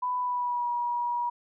sine tone with pitch glide, 995 to 961.1 Hz, B5 to B5, +13 to -47 cents, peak -26 dBFS, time 0.02-1.3 s, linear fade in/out 10 ms, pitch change -60 cents, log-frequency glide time 0.19-0.69 s, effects none

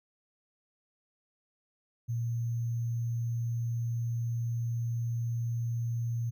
sine tone with sample-and-hold, 117 Hz, A#2, 7 cents sharp, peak -29 dBFS, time 2.08-6.31 s, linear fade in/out 20 ms, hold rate 6300 Hz, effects none

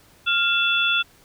sine tone cluster, 1396 / 2670 / 3436 Hz, F6 / E7 / A7, -1 / +22 / -42 cents, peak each -22 dBFS, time 0.26-1.03 s, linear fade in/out 20 ms, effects pink hiss -54 dBFS RMS until 1.24 s

